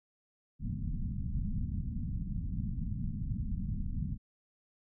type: low-pass noise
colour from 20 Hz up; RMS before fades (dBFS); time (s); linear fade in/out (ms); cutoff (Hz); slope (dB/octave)
pink; -35; 0.59-4.18; 50; 230; 48
effects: none